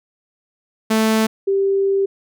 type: tone pair in turn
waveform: sawtooth / sine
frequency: 220.1 / 392.2 Hz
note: A3 / G4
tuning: +1 / +1 cents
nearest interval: minor seventh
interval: 1000 cents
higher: second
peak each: -10 / -14 dBFS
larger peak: first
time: 0.9-1.27 / 1.47-2.06 s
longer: second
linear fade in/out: 10 ms
effects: none